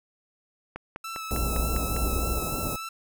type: click train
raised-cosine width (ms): 0.5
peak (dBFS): -20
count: 7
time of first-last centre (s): 0.76-1.965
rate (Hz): 4.98
type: tone with vibrato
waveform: sawtooth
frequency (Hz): 1318.5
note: E6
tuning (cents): 0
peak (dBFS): -30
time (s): 1.04-2.89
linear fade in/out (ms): 5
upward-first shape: sine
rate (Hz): 3.4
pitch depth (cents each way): 22
type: band-stop noise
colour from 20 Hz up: pink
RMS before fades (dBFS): -30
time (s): 1.31-2.76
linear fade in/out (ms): 0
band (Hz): 760 to 8000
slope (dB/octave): 24
type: tone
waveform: sine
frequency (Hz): 58.27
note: A#1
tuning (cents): 0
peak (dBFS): -27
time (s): 1.32-2.39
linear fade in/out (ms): 10
effects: none